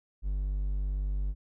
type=tone; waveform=triangle; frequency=49 Hz; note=G1; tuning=in tune; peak=-26 dBFS; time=0.22-1.35 s; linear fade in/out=50 ms; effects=none

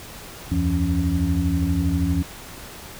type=tone cluster; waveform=sine; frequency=76 / 88.5 / 170.6 / 277.6 Hz; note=D#2 / F2 / F3 / C#4; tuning=-40 / +23 / -40 / +3 cents; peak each=-24 dBFS; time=0.51-2.23 s; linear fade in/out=10 ms; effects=pink hiss -39 dBFS RMS until 2.99 s

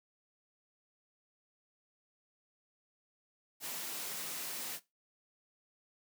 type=high-pass noise; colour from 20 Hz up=white; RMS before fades=-41 dBFS; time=3.6-4.8 s; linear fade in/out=50 ms; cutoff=130 Hz; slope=96 dB/octave; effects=noise-tail reverb RT60 0.2 s tail -17 dB re dry

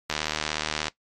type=click train; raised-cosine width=0.2 ms; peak=-8 dBFS; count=61; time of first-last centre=0.1-0.882 s; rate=76.7 Hz; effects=noise-tail reverb RT60 0.1 s tail -19 dB re dry + MP3 64 kbps

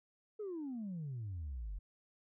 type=exponential sweep; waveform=sine; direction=down; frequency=440 to 43.65 Hz; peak=-38 dBFS; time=0.39-1.79 s; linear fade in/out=10 ms; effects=tanh soft clip ceiling -37 dBFS

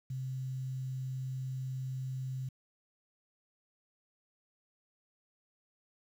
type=tone with quantisation; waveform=sine; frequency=130.81 Hz; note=C3; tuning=in tune; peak=-35 dBFS; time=0.1-2.49 s; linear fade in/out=5 ms; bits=10; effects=none

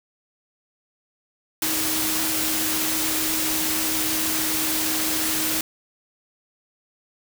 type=tone in noise; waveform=sine; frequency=314.9 Hz; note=D#4; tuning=21 cents sharp; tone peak=-30 dBFS; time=1.62-5.61 s; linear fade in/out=2 ms; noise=white; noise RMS=-24 dBFS; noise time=1.62-5.61 s; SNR=-9 dB; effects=none

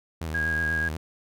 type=tone with vibrato; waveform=sawtooth; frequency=80.1 Hz; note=E2; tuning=49 cents flat; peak=-26 dBFS; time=0.21-0.97 s; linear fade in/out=5 ms; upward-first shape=triangle; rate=8.2 Hz; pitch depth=85 cents each way
type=tone; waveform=sine; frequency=1637 Hz; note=G#6; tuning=25 cents flat; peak=-24 dBFS; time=0.34-0.89 s; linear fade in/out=10 ms
effects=none

